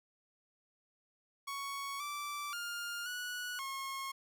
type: tone with pitch steps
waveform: sawtooth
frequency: 1112 / 1166 / 1409 / 1469 / 1083 Hz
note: C#6 / D6 / F6 / F#6 / C#6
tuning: +5 / -13 / +15 / -13 / -41 cents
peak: -35 dBFS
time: 1.47-4.12 s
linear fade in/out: 10 ms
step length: 530 ms
effects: none